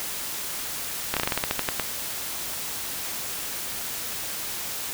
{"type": "slowing click train", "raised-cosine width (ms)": 0.3, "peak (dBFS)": -7, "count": 12, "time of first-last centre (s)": [1.14, 1.797], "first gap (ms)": 27, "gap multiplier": 1.15, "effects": ["white hiss -32 dBFS RMS until 4.93 s"]}